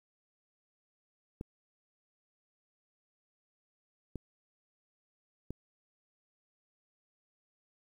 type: clicks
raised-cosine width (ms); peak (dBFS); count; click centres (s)
3; -26; 3; 1.411 / 4.157 / 5.506
effects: 10-bit